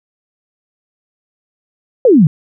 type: exponential sweep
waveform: sine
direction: down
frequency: 554.4 to 138.5 Hz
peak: -4 dBFS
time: 2.05-2.27 s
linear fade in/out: 2 ms
effects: none